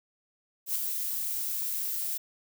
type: noise with ADSR envelope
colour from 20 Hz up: violet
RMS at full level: -27 dBFS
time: 0.66-2.18 s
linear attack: 94 ms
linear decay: 5 ms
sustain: -5 dB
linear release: 11 ms
effects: none